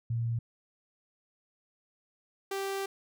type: tone pair in turn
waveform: sine / sawtooth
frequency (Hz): 116.3 / 391.2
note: A#2 / G4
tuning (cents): -4 / -4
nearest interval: octave + major sixth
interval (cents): 2100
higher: second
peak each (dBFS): -28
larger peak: neither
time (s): 0.1-0.39 / 2.51-2.86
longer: second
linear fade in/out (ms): 5
effects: none